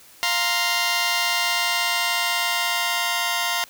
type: chord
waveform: 10% pulse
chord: F suspended fourth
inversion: none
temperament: just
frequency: 698.5 / 931.3 / 1047.7 Hz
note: F5 / Bb5 / C6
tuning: 0 / -2 / +2 cents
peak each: -17 dBFS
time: 0.23-3.64 s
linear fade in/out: 0 ms
effects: white hiss -49 dBFS RMS until 3.69 s